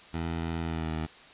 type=tone with pitch glide; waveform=15% pulse; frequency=82.7 to 79.19 Hz; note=E2 to D#2; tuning=+6 to +31 cents; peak=-24 dBFS; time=0.13-1.07 s; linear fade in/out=20 ms; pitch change=-75 cents; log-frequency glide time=0.62-0.93 s; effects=white hiss -51 dBFS RMS until 1.33 s + resampled to 8000 Hz